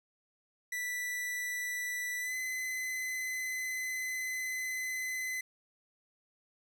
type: tone with pitch glide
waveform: 45% pulse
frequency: 1972 to 2029 Hz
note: B6 to B6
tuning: -3 to +46 cents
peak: -34 dBFS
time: 0.72-5.41 s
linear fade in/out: 5 ms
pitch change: +49 cents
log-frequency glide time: 2.19-2.35 s
effects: none